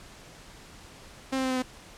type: tone with pitch steps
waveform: sawtooth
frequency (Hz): 265.4 / 262.7 / 259.9 / 257.2 / 254.6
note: C4 / C4 / C4 / C4 / C4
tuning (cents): +25 / +7 / -11 / -30 / -47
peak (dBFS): -22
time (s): 1.32-1.625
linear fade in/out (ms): 10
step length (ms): 61
effects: pink hiss -49 dBFS RMS until 1.97 s + low-pass 9000 Hz 12 dB/octave